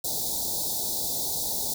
white band-stop noise, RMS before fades -29 dBFS, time 0.04-1.74 s, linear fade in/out 5 ms, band 910 to 3600 Hz, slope 96 dB/octave, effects none

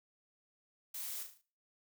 blue noise with echo, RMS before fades -43 dBFS, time 0.94-1.23 s, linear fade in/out 5 ms, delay 37 ms, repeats 5, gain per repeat -6 dB, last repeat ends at 1.415 s, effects noise-tail reverb RT60 0.4 s tail -19 dB re dry

